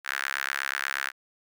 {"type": "tone with high-pass filter", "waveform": "sawtooth", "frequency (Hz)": 68.3, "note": "C#2", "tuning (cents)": -25, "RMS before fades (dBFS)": -31, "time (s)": [0.04, 1.12], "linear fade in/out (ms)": 50, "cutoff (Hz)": 1600, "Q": 3.8, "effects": []}